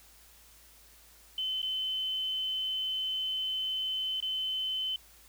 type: tone with dropouts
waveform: sine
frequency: 3053 Hz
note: G7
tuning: 46 cents flat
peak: -30 dBFS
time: 1.38-4.96 s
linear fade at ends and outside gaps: 2 ms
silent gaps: 1.618-1.628 / 4.203-4.225 s
effects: added 55 Hz sine -62 dBFS peak until 5.28 s + white hiss -58 dBFS RMS until 5.28 s